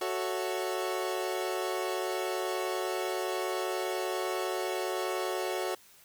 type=chord; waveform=30% pulse; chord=F# minor seventh; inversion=none; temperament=equal; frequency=370 / 440 / 554.4 / 659.3 Hz; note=F#4 / A4 / C#5 / E5; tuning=0 / 0 / 0 / 0 cents; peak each=-31 / -35 / -34 / -37 dBFS; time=0.01-5.75 s; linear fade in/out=5 ms; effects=white hiss -58 dBFS RMS until 6.04 s